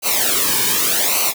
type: noise with flanger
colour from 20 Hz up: white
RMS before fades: -17 dBFS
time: 0.02-1.34 s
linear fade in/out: 50 ms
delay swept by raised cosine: 0.57 to 1.52 ms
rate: 0.85 Hz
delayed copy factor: -0.85
effects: none